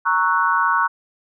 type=chord; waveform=sine; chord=F# dominant seventh; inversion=first; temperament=equal; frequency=932.3 / 1108.7 / 1318.5 / 1480 Hz; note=A#5 / C#6 / E6 / F#6; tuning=0 / 0 / 0 / 0 cents; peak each=-21 / -19 / -24 / -20 dBFS; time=0.05-0.88 s; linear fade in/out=20 ms; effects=none